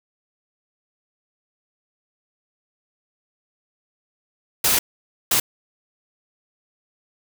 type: noise bursts at uneven times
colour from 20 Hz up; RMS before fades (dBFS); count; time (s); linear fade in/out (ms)
white; -18; 2; 4.64-4.79 / 5.31-5.4; 5
effects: none